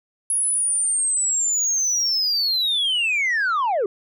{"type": "linear sweep", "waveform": "sine", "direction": "down", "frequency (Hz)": [10548, 370], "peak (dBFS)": -16, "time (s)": [0.3, 3.86], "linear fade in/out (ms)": 2, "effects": ["tanh soft clip ceiling -17 dBFS"]}